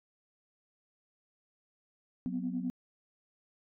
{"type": "tone cluster", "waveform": "sine", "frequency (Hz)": [183.9, 245.7, 255.4], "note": ["F#3", "B3", "C4"], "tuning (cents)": [-10, -9, -42], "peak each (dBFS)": [-37, -36, -36], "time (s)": [2.26, 2.7], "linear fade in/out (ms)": 0, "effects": ["tanh soft clip ceiling -23 dBFS"]}